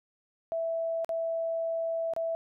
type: tone with dropouts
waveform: sine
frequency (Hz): 659.3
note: E5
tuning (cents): 0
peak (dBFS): -28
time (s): 0.52-2.35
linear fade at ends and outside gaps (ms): 0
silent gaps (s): 1.046-1.092 / 2.136-2.164
effects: none